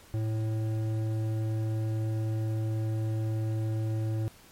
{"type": "tone with hard clipping", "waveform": "triangle", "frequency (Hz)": 110, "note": "A2", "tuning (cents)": 0, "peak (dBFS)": -29, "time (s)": [0.14, 4.28], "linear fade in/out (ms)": 0, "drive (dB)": 14, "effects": ["pink hiss -55 dBFS RMS until 4.51 s", "MP3 64 kbps"]}